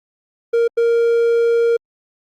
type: tone bursts at uneven times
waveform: triangle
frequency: 466.2 Hz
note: A#4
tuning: in tune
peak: -10 dBFS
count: 2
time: 0.53-0.68 / 0.77-1.77 s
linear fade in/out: 10 ms
effects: Opus 48 kbps